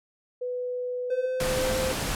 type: tone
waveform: sine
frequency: 496.4 Hz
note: B4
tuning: 9 cents sharp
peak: -28 dBFS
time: 0.41-1.26 s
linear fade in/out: 10 ms
type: tone with pitch glide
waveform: triangle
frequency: 513 to 519 Hz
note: C5 to C5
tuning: -34 to -14 cents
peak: -24 dBFS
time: 1.1-1.92 s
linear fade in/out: 5 ms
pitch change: +20 cents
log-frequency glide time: 1.52-1.8 s
type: noise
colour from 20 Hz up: pink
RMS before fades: -29 dBFS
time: 1.4-2.15 s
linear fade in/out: 2 ms
effects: low-pass 12000 Hz 12 dB/octave